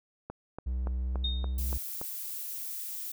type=click train; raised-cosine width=1 ms; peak=-24 dBFS; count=7; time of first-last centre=0.3-2.014 s; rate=3.5 Hz
type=tone with pitch glide; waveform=triangle; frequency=62.8 to 64.16 Hz; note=B1 to C2; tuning=+30 to -33 cents; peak=-27 dBFS; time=0.66-1.78 s; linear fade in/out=10 ms; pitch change=+37 cents; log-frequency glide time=1-1.36 s
type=tone with exponential decay; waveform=sine; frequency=3693 Hz; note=A#7; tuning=17 cents flat; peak=-28 dBFS; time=1.24-1.61 s; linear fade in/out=5 ms; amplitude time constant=79 ms
type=noise; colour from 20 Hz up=violet; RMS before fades=-38 dBFS; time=1.58-3.12 s; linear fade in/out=5 ms
effects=none